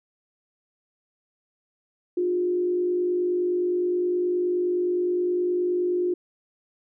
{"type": "tone with frequency modulation", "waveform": "sine", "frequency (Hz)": 356.7, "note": "F4", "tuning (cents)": 37, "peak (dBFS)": -21, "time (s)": [2.17, 6.14], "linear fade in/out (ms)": 5, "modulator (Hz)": 49.6, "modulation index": 0.37, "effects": []}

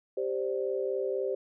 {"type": "chord", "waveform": "sine", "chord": "G suspended fourth", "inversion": "none", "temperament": "equal", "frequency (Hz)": [392, 523.3, 587.3], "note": ["G4", "C5", "D5"], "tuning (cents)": [0, 0, 0], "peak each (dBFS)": [-31, -32, -37], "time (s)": [0.17, 1.35], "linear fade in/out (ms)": 5, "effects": []}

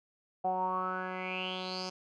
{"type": "tone with low-pass filter sweep", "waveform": "10% pulse", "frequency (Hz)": 185, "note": "F#3", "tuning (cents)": 0, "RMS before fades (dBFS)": -35, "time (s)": [0.44, 1.9], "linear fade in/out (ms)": 10, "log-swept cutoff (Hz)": [710, 5500], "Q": 8.1, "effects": []}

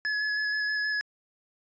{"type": "tone with vibrato", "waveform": "square", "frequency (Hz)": 1700, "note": "G#6", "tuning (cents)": 40, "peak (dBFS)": -27, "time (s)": [0.05, 1.01], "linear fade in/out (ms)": 0, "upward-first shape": "square", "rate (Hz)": 6.3, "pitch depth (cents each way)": 11, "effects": ["resampled to 16000 Hz"]}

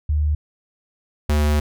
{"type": "tone pair in turn", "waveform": ["sine", "square"], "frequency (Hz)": [75.1, 74.62], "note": ["D2", "D2"], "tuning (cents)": [39, 28], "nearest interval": "unison", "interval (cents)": 11, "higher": "first", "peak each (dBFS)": -16, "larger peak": "neither", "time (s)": [[0.09, 0.35], [1.29, 1.6]], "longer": "second", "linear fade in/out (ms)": 5, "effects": []}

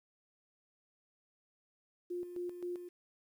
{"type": "tone with tremolo", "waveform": "sine", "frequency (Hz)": 353.8, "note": "F4", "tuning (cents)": 23, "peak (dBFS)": -36, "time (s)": [2.1, 2.89], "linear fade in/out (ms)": 10, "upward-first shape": "square", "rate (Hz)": 3.8, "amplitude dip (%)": 60, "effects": ["11-bit"]}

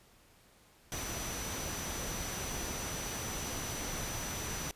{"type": "tone in noise", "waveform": "sine", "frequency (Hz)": 5950, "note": "F#8", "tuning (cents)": 9, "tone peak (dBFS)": -43, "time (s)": [0.92, 4.71], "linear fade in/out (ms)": 0, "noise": "pink", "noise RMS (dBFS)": -39, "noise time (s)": [0.92, 4.71], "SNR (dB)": -7, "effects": ["pink hiss -63 dBFS RMS until 4.75 s", "resampled to 32000 Hz"]}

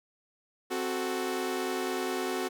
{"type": "chord", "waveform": "sawtooth", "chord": "F# diminished", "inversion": "second", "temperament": "equal", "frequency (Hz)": [261.6, 370, 440], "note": ["C4", "F#4", "A4"], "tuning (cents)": [0, 0, 0], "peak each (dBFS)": [-32, -28, -33], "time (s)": [0.7, 2.49], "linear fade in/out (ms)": 20, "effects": []}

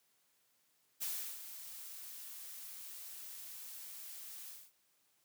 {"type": "noise with ADSR envelope", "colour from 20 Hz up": "blue", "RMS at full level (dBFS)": -38, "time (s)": [1, 4.72], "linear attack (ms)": 27, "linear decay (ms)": 350, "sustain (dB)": -11, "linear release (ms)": 240, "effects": ["white hiss -75 dBFS RMS until 5.24 s", "high-pass 100 Hz 12 dB/octave"]}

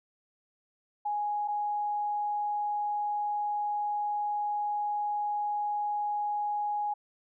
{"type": "tone pair in turn", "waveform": "sine", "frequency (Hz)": [830.6, 830.6], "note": ["G#5", "G#5"], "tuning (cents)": [0, 0], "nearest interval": "unison", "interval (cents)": 0, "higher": "neither", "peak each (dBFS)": -28, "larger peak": "neither", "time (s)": [[1.05, 1.48], [1.48, 6.94]], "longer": "second", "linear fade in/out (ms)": 10, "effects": []}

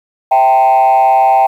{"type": "tone with frequency modulation", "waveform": "sine", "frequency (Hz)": 784, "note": "G5", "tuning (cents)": 0, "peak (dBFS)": -4, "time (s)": [0.31, 1.47], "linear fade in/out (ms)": 10, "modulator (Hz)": 125, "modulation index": 0.79, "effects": ["tanh soft clip ceiling -4 dBFS", "7-bit"]}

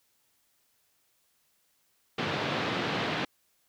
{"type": "band-pass noise", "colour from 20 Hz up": "pink", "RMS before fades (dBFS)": -31, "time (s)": [2.18, 3.25], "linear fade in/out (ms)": 5, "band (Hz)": [130, 3900], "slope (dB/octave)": 24, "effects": ["white hiss -71 dBFS RMS until 3.68 s"]}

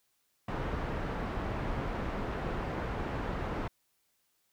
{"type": "low-pass noise", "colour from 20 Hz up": "pink", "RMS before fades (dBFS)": -35, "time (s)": [0.48, 3.68], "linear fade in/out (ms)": 5, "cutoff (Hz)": 1500, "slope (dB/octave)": 12, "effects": ["white hiss -75 dBFS RMS until 4.52 s"]}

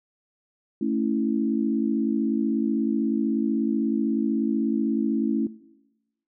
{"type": "chord", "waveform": "sine", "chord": "A major", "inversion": "none", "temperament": "equal with one note detuned", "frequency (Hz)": [221, 277.2, 329.6], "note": ["A3", "C#4", "E4"], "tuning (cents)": [8, 0, 0], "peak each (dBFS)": [-26, -26, -28], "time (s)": [0.81, 5.47], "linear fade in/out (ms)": 5, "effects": ["noise-tail reverb RT60 1.0 s tail -19 dB re dry"]}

